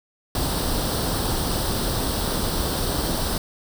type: noise with comb filter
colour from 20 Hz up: pink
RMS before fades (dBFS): -24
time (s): 0.35-3.38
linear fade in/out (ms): 2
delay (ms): 0.22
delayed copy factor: +0.65
effects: none